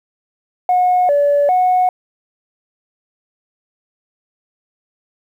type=tone with pitch steps; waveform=sine; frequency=726 / 575 / 733 Hz; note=F#5 / D5 / F#5; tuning=-33 / -37 / -16 cents; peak=-9 dBFS; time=0.69-1.89 s; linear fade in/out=2 ms; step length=400 ms; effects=tanh soft clip ceiling -7 dBFS + 8-bit